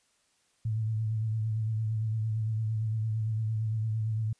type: tone with vibrato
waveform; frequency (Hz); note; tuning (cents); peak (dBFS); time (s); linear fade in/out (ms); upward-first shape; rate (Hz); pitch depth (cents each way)
sine; 110; A2; 0; -27; 0.65-4.33; 5; triangle; 8.8; 48
effects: white hiss -70 dBFS RMS until 4.39 s + resampled to 22050 Hz